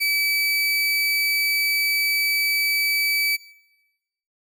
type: tone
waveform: 30% pulse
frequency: 2300 Hz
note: D7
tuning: 37 cents flat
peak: -17 dBFS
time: 0-3.37 s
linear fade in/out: 20 ms
effects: noise-tail reverb RT60 1.0 s tail -20 dB re dry